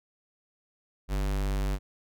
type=tone; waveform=square; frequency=49.06 Hz; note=G1; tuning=2 cents sharp; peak=-27 dBFS; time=1.08-1.79 s; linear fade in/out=50 ms; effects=none